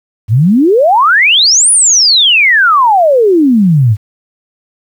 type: exponential two-way sweep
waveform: sine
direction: up then down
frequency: 98.2 to 10000 to 98.2 Hz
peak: -4 dBFS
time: 0.28-3.97 s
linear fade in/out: 50 ms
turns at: 1.71 s
effects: 7-bit